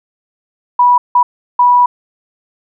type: tone bursts at uneven times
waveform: sine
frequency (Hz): 979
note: B5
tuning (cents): -15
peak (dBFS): -5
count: 3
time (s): 0.79-0.98 / 1.15-1.23 / 1.59-1.86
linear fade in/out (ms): 5
effects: none